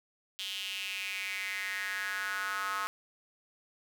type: tone with high-pass filter sweep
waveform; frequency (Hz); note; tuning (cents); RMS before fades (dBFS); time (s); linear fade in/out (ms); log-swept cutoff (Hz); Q
square; 98; G2; 0; -36; 0.39-2.87; 0; 3200 to 1200; 5
effects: none